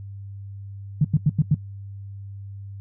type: tone bursts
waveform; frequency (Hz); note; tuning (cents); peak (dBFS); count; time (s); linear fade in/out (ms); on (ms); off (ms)
sine; 149.2; D3; +28; -13; 5; 1.01-1.546; 5; 36; 89
effects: noise-tail reverb RT60 0.1 s tail -18 dB re dry + added 99 Hz sine -34 dBFS peak until 2.8 s